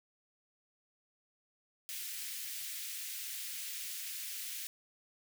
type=high-pass noise; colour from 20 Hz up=white; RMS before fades=-42 dBFS; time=1.89-4.67 s; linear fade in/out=0 ms; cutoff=1900 Hz; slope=24 dB/octave; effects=none